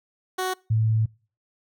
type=tone pair in turn; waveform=15% pulse / sine; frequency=371.7 / 110.51 Hz; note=F#4 / A2; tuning=+8 / +8 cents; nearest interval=octave + major sixth; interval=2100 cents; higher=first; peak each=-18 dBFS; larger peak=neither; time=0.38-0.54 / 0.7-1.06 s; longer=second; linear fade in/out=10 ms; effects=noise-tail reverb RT60 0.4 s tail -26 dB re dry